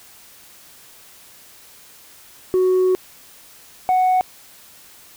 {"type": "tone pair in turn", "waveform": "sine", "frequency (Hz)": [370.2, 740.4], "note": ["F#4", "F#5"], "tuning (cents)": [1, 1], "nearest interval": "octave", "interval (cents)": 1200, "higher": "second", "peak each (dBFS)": -11, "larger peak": "neither", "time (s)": [[2.54, 2.95], [3.89, 4.21]], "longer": "first", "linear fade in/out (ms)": 0, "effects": ["tanh soft clip ceiling -12 dBFS", "white hiss -46 dBFS RMS until 5.16 s"]}